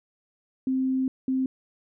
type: tone bursts at uneven times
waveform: sine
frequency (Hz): 261.6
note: C4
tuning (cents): 0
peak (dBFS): -22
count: 2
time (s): 0.67-1.08 / 1.28-1.46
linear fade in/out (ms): 2
effects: none